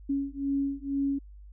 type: beating tone pair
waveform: sine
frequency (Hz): 276.5 / 278.6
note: C#4 / C#4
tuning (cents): -4 / +9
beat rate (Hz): 2.1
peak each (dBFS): -30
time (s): 0.09-1.19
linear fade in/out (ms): 10
effects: added 50 Hz sine -45 dBFS peak until 1.52 s